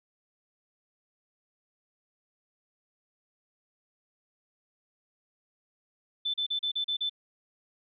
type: tone bursts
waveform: sine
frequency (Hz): 3523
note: A7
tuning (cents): +1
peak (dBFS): -27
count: 7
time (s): 6.25-7.096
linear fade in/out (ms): 10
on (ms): 90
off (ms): 36
effects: none